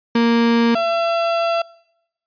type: tone pair in turn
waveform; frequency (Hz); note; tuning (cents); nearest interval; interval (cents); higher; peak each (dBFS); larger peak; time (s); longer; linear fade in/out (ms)
35% pulse; 233.1 / 673.5; A#3 / E5; 0 / +37; octave + tritone; 1837; second; -11 / -15; first; 0.15-0.75 / 0.75-1.62; second; 5
effects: noise-tail reverb RT60 0.9 s tail -25 dB re dry + resampled to 11025 Hz